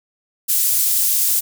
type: high-pass noise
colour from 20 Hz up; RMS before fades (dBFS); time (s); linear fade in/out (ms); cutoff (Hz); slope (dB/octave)
pink; -17; 0.48-1.41; 20; 10000; 12
effects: none